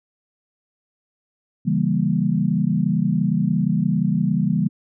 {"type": "chord", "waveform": "sine", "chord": "C# diminished seventh", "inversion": "none", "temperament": "equal", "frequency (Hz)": [138.59, 164.81, 196, 233.1], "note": ["C#3", "E3", "G3", "Bb3"], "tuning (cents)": [0, 0, 0, 0], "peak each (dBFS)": [-25, -21, -21, -24], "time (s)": [1.65, 4.69], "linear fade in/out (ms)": 20, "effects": []}